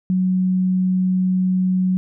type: tone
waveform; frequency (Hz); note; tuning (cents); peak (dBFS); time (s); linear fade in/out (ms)
sine; 185; F#3; 0; -15; 0.1-1.97; 0
effects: none